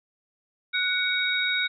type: tone cluster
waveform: sine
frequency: 1474 / 2243 / 3770 Hz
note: F#6 / C#7 / A#7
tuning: -7 / +20 / +19 cents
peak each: -27 dBFS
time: 0.73-1.68 s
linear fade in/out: 20 ms
effects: none